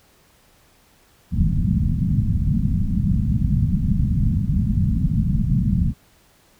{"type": "low-pass noise", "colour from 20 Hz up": "white", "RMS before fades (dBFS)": -19, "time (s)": [1.31, 5.94], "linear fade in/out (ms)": 50, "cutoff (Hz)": 210, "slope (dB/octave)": 48, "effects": ["pink hiss -56 dBFS RMS until 6.59 s"]}